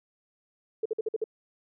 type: tone bursts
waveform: sine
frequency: 440 Hz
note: A4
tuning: in tune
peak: -25 dBFS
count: 6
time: 0.83-1.241 s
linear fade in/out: 5 ms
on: 26 ms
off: 51 ms
effects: none